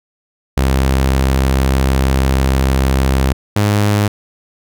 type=tone pair in turn; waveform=sawtooth; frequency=66.4 / 103.44 Hz; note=C2 / G#2; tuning=+26 / -6 cents; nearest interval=minor sixth; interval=768 cents; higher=second; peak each=-7 dBFS; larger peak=neither; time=0.57-3.33 / 3.56-4.08 s; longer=first; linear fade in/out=5 ms; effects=none